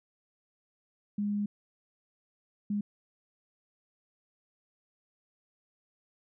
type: tone bursts at uneven times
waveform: sine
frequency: 205.6 Hz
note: G#3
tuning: 17 cents flat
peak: -28 dBFS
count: 2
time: 1.18-1.46 / 2.7-2.81 s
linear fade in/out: 5 ms
effects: none